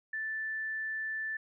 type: tone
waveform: sine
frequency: 1760 Hz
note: A6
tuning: in tune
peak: -33 dBFS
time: 0.13-1.37 s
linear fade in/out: 5 ms
effects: none